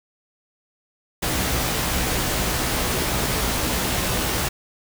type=noise with comb filter; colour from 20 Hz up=pink; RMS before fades=-23 dBFS; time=1.22-4.49 s; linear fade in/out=10 ms; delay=16 ms; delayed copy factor=+0.55; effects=none